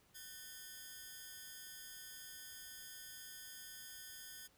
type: ring-modulated tone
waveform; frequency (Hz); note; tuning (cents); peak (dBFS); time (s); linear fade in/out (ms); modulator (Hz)
5% pulse; 1657; G#6; -4; -36; 0.14-4.48; 20; 150
effects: pink hiss -71 dBFS RMS until 4.57 s